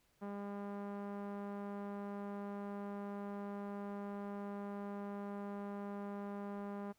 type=tone with low-pass filter; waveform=sawtooth; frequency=201.9 Hz; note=G#3; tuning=49 cents flat; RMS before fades=-44 dBFS; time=0.21-6.93 s; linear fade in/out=20 ms; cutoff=1100 Hz; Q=1.2; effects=pink hiss -75 dBFS RMS until 6.98 s